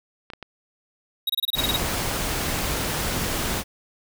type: clicks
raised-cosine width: 0.3 ms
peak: -20 dBFS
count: 3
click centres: 0.302 / 0.335 / 0.427 s
type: tone bursts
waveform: square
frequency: 3798 Hz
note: A#7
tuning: 32 cents sharp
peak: -21 dBFS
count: 10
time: 1.27-1.764 s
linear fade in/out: 5 ms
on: 26 ms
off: 26 ms
type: noise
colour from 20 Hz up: pink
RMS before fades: -26 dBFS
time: 1.54-3.64 s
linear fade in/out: 50 ms
effects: none